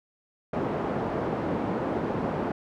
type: band-pass noise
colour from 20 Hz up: pink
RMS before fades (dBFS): -29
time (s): 0.53-2.52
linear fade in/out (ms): 5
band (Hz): 170 to 840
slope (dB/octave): 12
effects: none